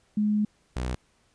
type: tone pair in turn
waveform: sine / sawtooth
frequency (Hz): 210.1 / 62.46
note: G#3 / B1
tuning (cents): +20 / +20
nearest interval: octave + major sixth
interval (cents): 2100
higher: first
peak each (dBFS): -21 / -24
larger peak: first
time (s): 0.17-0.45 / 0.76-0.95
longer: first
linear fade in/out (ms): 5
effects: pink hiss -66 dBFS RMS until 1.34 s + resampled to 22050 Hz